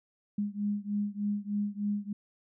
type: beating tone pair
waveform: sine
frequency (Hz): 204.1 / 207.4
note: G#3 / G#3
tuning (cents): -30 / -2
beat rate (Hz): 3.3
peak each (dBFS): -32 / -33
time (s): 0.38-2.13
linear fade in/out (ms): 5
effects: none